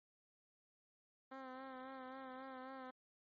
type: tone with vibrato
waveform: 10% pulse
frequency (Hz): 261.6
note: C4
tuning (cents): 0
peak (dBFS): -40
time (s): 1.31-2.91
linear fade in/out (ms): 10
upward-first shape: sine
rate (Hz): 3.7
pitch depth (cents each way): 38
effects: low-pass 2000 Hz 12 dB/octave + MP3 32 kbps